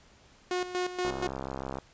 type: tone with tremolo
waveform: sawtooth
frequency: 361.7 Hz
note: F#4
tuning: 39 cents flat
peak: -24 dBFS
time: 0.51-1.27 s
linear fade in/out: 2 ms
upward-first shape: square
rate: 4.2 Hz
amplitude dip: 70%
type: click train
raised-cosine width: 1 ms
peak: -21 dBFS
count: 50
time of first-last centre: 1.05-1.786 s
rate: 66.6 Hz
effects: pink hiss -59 dBFS RMS until 1.93 s + resampled to 16000 Hz